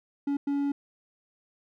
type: tone bursts at uneven times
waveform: triangle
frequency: 282.8 Hz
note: C#4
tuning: 35 cents sharp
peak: -23 dBFS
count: 2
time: 0.27-0.37 / 0.47-0.72 s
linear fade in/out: 5 ms
effects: none